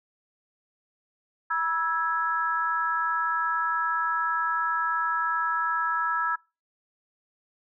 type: chord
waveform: sine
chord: E major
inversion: second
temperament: equal with one note detuned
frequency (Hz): 969.1 / 1318.5 / 1661.2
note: B5 / E6 / G#6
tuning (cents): -33 / 0 / 0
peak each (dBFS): -30 / -26 / -29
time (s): 1.5-6.36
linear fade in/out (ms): 10
effects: noise-tail reverb RT60 0.3 s tail -26 dB re dry